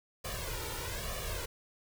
pink noise with flanger, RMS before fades -38 dBFS, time 0.24-1.46 s, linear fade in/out 10 ms, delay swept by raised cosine 1.7 to 2.2 ms, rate 1.1 Hz, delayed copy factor +0.9, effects none

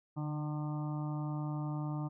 harmonic tone with a mistuned harmonic, 150.9 Hz, D3, 47 cents sharp, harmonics 1 / 2 / 4 / 5 / 6 / 7 / 8, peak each -35 / -41 / -51 / -50 / -50 / -53 / -52 dBFS, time 0.16-2.09 s, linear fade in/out 20 ms, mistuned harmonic 1, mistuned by -27 cents, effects none

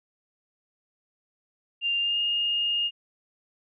sine tone with pitch glide, 2794 to 2838 Hz, F7 to F7, 0 to +27 cents, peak -23 dBFS, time 1.81-2.91 s, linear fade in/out 50 ms, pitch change +27 cents, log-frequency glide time 1.99-2.19 s, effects none

